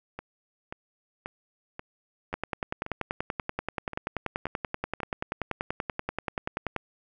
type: two click trains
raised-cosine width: 0.5 ms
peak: -14 / -21 dBFS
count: 47 / 10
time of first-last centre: 2.34-6.763 / 0.19-5.003 s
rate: 10.4 / 1.87 Hz
effects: none